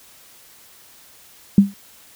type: tone with exponential decay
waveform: sine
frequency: 199 Hz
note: G3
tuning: 26 cents sharp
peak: -3 dBFS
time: 1.58-1.74 s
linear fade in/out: 2 ms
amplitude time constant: 34 ms
effects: white hiss -48 dBFS RMS until 2.15 s